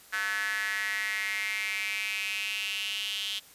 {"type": "tone with high-pass filter sweep", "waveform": "square", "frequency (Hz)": 101, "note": "G#2", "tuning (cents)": -48, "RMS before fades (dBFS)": -32, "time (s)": [0.12, 3.4], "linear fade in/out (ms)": 20, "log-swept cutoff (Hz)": [1600, 3200], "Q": 6, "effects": ["white hiss -54 dBFS RMS until 3.54 s", "resampled to 32000 Hz"]}